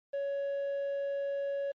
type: tone with quantisation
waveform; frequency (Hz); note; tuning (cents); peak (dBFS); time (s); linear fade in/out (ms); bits
triangle; 559; C#5; +14; -29; 0.13-1.72; 10; 9
effects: low-pass 3000 Hz 12 dB/octave + MP3 48 kbps